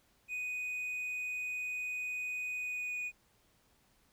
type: tone with pitch glide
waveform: triangle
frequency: 2489 to 2470 Hz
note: D#7 to D#7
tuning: 0 to -13 cents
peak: -34 dBFS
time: 0.28-3.12 s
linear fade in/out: 50 ms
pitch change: -13 cents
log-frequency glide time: 2.56-2.98 s
effects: pink hiss -70 dBFS RMS until 4.12 s